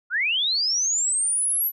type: linear sweep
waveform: sine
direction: up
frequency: 1352 to 12000 Hz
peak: -20 dBFS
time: 0.1-1.72 s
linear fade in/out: 50 ms
effects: none